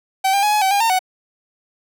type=tone with pitch steps; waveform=45% pulse; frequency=768 / 798 / 838 / 844 / 766 / 807 / 910 / 745 Hz; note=G5 / G5 / G#5 / G#5 / G5 / G#5 / A#5 / F#5; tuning=-36 / +31 / +15 / +28 / -40 / -50 / -42 / +12 cents; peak=-14 dBFS; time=0.24-0.992 s; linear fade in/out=10 ms; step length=94 ms; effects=none